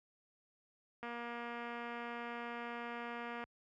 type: click train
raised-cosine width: 0.5 ms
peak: -30 dBFS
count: 572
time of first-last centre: 1.03-3.439 s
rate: 237 Hz
effects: high-pass 60 Hz 12 dB/octave